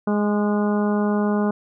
harmonic tone with a mistuned harmonic, 207.7 Hz, G#3, in tune, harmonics 1 / 2 / 3 / 4 / 5 / 6 / 7, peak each -19 / -25 / -29 / -31 / -33 / -35 / -36 dBFS, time 0.07-1.51 s, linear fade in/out 5 ms, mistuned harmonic 6, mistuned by -30 cents, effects none

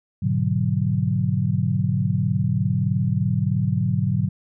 sine chord, G# half-diminished seventh, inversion none, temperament equal, 103.83 / 123.47 / 146.83 / 185 Hz, G#2 / B2 / D3 / F#3, 0 / 0 / 0 / 0 cents, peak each -24 dBFS, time 0.22-4.29 s, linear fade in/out 10 ms, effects none

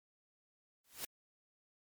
white noise with exponential growth, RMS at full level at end -38 dBFS, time 0.84-1.05 s, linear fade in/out 5 ms, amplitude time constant 45 ms, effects MP3 96 kbps

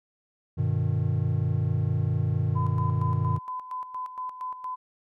triangle chord, G augmented, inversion none, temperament just, 98 / 122.5 / 153.12 Hz, G2 / B2 / D#3, 0 / -14 / -27 cents, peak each -25 / -25 / -26 dBFS, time 0.57-3.39 s, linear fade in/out 20 ms
sine tone with tremolo, 1012 Hz, B5, 42 cents sharp, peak -30 dBFS, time 2.55-4.76 s, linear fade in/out 20 ms, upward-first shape square, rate 4.3 Hz, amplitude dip 65%
effects none

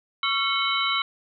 sine tone cluster, 1120 / 1356 / 2192 / 3059 / 3895 Hz, C#6 / E6 / C#7 / G7 / B7, +18 / +49 / -20 / -43 / -25 cents, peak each -28 dBFS, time 0.23-1.02 s, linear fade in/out 2 ms, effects none

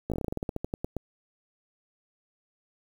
slowing click train, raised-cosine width 2 ms, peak -17 dBFS, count 17, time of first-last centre 0.1-0.967 s, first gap 17 ms, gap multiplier 1.14, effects 8-bit

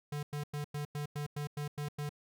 square tone bursts, 146.7 Hz, D3, 2 cents flat, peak -36 dBFS, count 10, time 0.12-2.093 s, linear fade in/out 5 ms, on 110 ms, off 97 ms, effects none

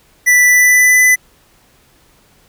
square tone with pitch glide, 1975.5 to 2003 Hz, B6 to B6, 0 to +24 cents, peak -7 dBFS, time 0.26-1.16 s, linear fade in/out 20 ms, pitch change +24 cents, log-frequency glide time 0.45-1.03 s, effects pink hiss -51 dBFS RMS until 2.48 s

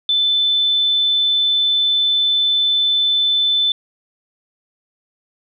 sine tone, 3520 Hz, A7, in tune, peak -13 dBFS, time 0.09-3.72 s, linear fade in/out 2 ms, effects none

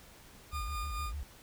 40% pulse tone with tremolo, 1215 Hz, D#6, 42 cents flat, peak -36 dBFS, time 0.51-1.13 s, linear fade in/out 50 ms, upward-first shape sine, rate 4.5 Hz, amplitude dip 45%
sine tone with vibrato, 61.74 Hz, B1, in tune, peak -36 dBFS, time 0.53-1.23 s, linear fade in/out 0 ms, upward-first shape square, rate 6.6 Hz, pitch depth 290 cents each way
effects pink hiss -56 dBFS RMS until 1.42 s

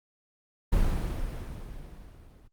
brown noise with level ramp, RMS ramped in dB -24 to -53 dBFS, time 0.72-2.48 s, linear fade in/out 10 ms, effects Opus 32 kbps

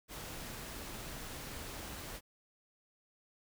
pink noise, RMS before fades -45 dBFS, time 0.08-2.21 s, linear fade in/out 50 ms, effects none

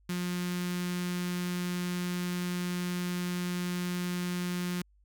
sawtooth tone with notch filter, 177.9 Hz, F3, 32 cents sharp, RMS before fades -33 dBFS, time 0.09-4.82 s, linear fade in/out 5 ms, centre 630 Hz, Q 0.54, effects added 50 Hz sine -61 dBFS peak until 5.04 s

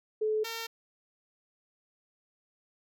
sine / 5% pulse tone pair in turn, 431.6 / 456 Hz, A4 / A#4, -33 / -38 cents, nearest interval minor second, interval 95 cents, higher second, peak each -26 / -24 dBFS, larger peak second, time 0.21-0.44 / 0.44-0.67 s, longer neither, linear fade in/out 10 ms, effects none

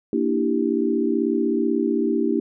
sine chord, E half-diminished seventh, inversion second, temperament equal, 233.1 / 293.7 / 329.6 / 392 Hz, Bb3 / D4 / E4 / G4, 0 / 0 / 0 / 0 cents, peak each -24 dBFS, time 0.13-2.4 s, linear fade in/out 2 ms, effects none

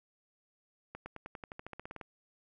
accelerating click train, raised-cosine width 0.5 ms, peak -28 dBFS, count 15, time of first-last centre 0.95-2.012 s, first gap 110 ms, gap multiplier 0.94, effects none

